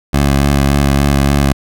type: tone with vibrato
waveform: 15% pulse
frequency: 70 Hz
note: C#2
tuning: 18 cents sharp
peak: -3 dBFS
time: 0.13-1.53 s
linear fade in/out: 10 ms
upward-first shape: triangle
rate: 3.5 Hz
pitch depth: 30 cents each way
effects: none